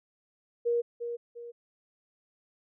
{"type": "tone with echo", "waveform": "sine", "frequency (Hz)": 473.5, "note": "A#4", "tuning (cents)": 27, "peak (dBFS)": -24, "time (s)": [0.65, 0.82], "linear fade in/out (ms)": 20, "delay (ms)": 350, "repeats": 2, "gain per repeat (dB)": -8, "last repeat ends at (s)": 1.52, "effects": []}